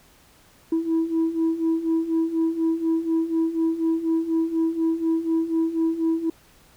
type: beating tone pair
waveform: sine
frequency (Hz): 323.9 / 328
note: E4 / E4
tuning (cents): -30 / -9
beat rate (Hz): 4.1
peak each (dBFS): -24 / -20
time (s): 0.72-6.3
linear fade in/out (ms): 5
effects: tanh soft clip ceiling -16 dBFS + pink hiss -55 dBFS RMS until 6.76 s